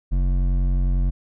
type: tone with hard clipping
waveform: sine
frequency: 45.5 Hz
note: F#1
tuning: 28 cents flat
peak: -19 dBFS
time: 0.11-1.11 s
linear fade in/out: 20 ms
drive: 10 dB
effects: none